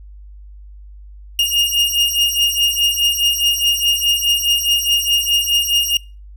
40% pulse beating tone pair, 2838 / 2842.8 Hz, F7 / F7, +27 / +30 cents, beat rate 4.8 Hz, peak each -16 dBFS, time 1.39-5.97 s, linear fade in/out 2 ms, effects noise-tail reverb RT60 0.3 s tail -21 dB re dry + added 50 Hz sine -35 dBFS peak until 6.36 s

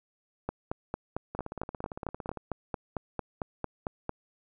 two click trains, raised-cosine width 1 ms, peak -23 / -17 dBFS, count 19 / 17, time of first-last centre 1.35-2.373 / 0.49-4.094 s, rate 17.6 / 4.44 Hz, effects none

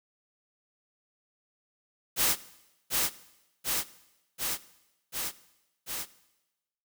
white noise with echo, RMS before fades -25 dBFS, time 2.16-2.36 s, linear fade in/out 50 ms, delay 740 ms, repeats 5, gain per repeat -2 dB, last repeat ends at 6.06 s, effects noise-tail reverb RT60 1.0 s tail -18 dB re dry

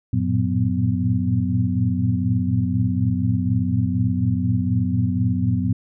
sine tone cluster, 94 / 112.3 / 116.4 / 183.1 / 250.1 Hz, F#2 / A2 / A#2 / F#3 / B3, +28 / +36 / -2 / -18 / +22 cents, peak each -24 dBFS, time 0.13-5.73 s, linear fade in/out 5 ms, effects none

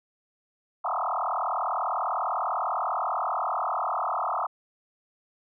sine tone with frequency modulation, 987.8 Hz, B5, in tune, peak -25 dBFS, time 0.84-4.47 s, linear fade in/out 10 ms, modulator 40.1 Hz, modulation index 7.9, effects none

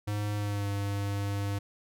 square tone with pitch glide, 103.83 to 100.53 Hz, G#2 to G2, 0 to +44 cents, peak -30 dBFS, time 0.07-1.59 s, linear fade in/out 10 ms, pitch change -56 cents, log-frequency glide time 0.36-0.67 s, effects none

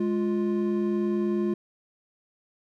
triangle tone pair together, 208.1 / 350.5 Hz, G#3 / F4, +4 / +6 cents, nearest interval major sixth, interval 902 cents, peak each -24 dBFS, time 0-1.54 s, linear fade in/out 5 ms, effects none

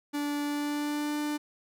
45% pulse tone with pitch glide, 290.9 to 297 Hz, D4 to D4, -16 to +20 cents, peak -29 dBFS, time 0.13-1.38 s, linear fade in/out 20 ms, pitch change +36 cents, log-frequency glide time 0.43-1.18 s, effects none

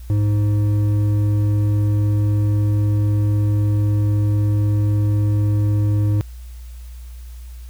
sine tone with hard clipping, 103.83 Hz, G#2, in tune, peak -16 dBFS, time 0.1-6.21 s, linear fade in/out 0 ms, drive 7 dB, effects added 60 Hz sine -32 dBFS peak until 7.69 s + white hiss -51 dBFS RMS until 7.69 s

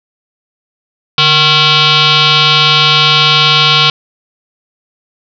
sine tone with frequency modulation, 146.83 Hz, D3, in tune, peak -5 dBFS, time 1.18-3.9 s, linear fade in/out 2 ms, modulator 614 Hz, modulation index 6.6, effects none

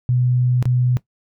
sine tone with dropouts, 124.6 Hz, B2, 16 cents sharp, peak -14 dBFS, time 0.09-0.97 s, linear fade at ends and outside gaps 0 ms, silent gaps 0.626-0.655 s, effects noise-tail reverb RT60 0.1 s tail -17 dB re dry

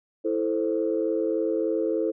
sine chord, A minor, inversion second, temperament equal, 329.6 / 440 / 523.3 Hz, E4 / A4 / C5, 0 / 0 / 0 cents, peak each -26 / -26 / -28 dBFS, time 0.24-2.12 s, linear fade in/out 20 ms, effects tanh soft clip ceiling -13 dBFS

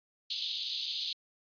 white band-pass noise, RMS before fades -36 dBFS, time 0.3-1.13 s, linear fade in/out 5 ms, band 3200 to 4500 Hz, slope 48 dB/octave, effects resampled to 11025 Hz

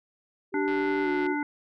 sine tone with pitch glide, 387.5 to 366.2 Hz, G4 to F#4, -20 to -18 cents, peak -27 dBFS, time 0.52-1.36 s, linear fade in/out 50 ms, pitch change -98 cents, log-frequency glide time 1.03-1.08 s
harmonic tone, 293.7 Hz, D4, in tune, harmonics 1 / 3 / 5 / 7, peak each -28 / -33 / -35 / -36 dBFS, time 0.54-1.43 s, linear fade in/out 2 ms
click train, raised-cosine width 0.3 ms, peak -26 dBFS, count 84, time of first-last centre 0.68-1.265 s, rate 142 Hz
effects none

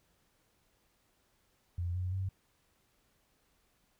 sine tone with pitch steps, 87.31 / 91.12 / 95.1 Hz, F2 / F#2 / F#2, 0 / -26 / +48 cents, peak -32 dBFS, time 1.78-2.29 s, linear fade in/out 5 ms, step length 170 ms, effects pink hiss -73 dBFS RMS until 3.99 s

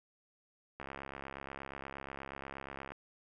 click train, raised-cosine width 0.5 ms, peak -28 dBFS, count 146, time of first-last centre 0.8-2.92 s, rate 68.4 Hz, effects none

